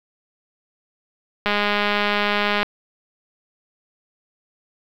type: click train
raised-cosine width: 0.3 ms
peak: -4 dBFS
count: 242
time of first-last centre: 1.46-2.63 s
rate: 206 Hz
effects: low-pass 4000 Hz 12 dB/octave + 7-bit